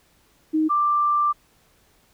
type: tone pair in turn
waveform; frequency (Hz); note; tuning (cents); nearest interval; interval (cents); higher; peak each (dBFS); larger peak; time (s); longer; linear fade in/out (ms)
sine; 312.6 / 1180.2; D#4 / D6; +8 / +8; octave + major seventh; 2300; second; -17; neither; 0.53-0.69 / 0.69-1.33; second; 20
effects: pink hiss -60 dBFS RMS until 2.13 s